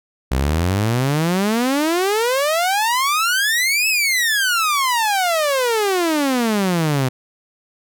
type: exponential two-way sweep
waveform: sawtooth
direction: up then down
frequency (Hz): 61.7 to 2637 to 125.4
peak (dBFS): -12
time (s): 0.31-7.09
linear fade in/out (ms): 10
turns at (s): 3.88
effects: none